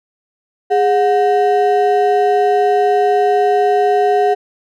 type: ring-modulated tone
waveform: triangle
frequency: 570 Hz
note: C#5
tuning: 48 cents sharp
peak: -5 dBFS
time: 0.7-4.35 s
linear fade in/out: 20 ms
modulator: 158 Hz
effects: none